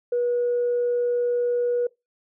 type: tone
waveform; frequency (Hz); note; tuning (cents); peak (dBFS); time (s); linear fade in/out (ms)
sine; 484.2; B4; -34; -19; 0.12-1.87; 5
effects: noise-tail reverb RT60 0.2 s tail -23 dB re dry + tanh soft clip ceiling -16 dBFS